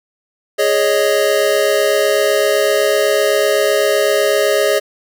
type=chord; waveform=square; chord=Ab suspended fourth; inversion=none; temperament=equal; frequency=415.3 / 554.4 / 622.3 Hz; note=Ab4 / Db5 / Eb5; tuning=0 / 0 / 0 cents; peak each=-17 dBFS; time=0.58-4.8 s; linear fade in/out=20 ms; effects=none